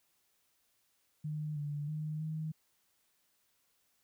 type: tone with pitch steps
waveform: sine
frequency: 152.1 / 146.4 / 153.7 / 156.9 Hz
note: D#3 / D3 / D#3 / D#3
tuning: -39 / -5 / -21 / +15 cents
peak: -35 dBFS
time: 1.24-2.52 s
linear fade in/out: 10 ms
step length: 320 ms
effects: white hiss -75 dBFS RMS until 4.03 s

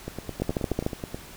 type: two click trains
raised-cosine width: 2 ms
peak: -11 / -18 dBFS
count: 7 / 11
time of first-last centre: 0.42-0.864 / 0.08-1.145 s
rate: 13.5 / 9.39 Hz
effects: pink hiss -45 dBFS RMS until 1.36 s

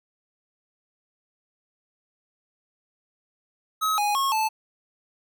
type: tone with pitch steps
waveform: square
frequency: 1278 / 828 / 1090 / 875 Hz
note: D#6 / G#5 / C#6 / A5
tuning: +46 / -5 / -29 / -10 cents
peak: -22 dBFS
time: 3.81-4.49 s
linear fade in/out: 20 ms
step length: 170 ms
effects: none

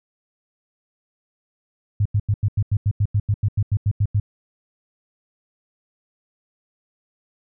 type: tone bursts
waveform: sine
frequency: 103 Hz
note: G#2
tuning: 14 cents flat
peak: -15 dBFS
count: 16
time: 2-4.2 s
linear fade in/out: 5 ms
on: 55 ms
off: 88 ms
effects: none

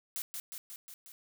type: noise with echo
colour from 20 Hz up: blue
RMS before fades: -37 dBFS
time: 0.16-0.22 s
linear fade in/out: 0 ms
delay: 180 ms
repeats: 5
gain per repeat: -3 dB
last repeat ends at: 1.12 s
effects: none

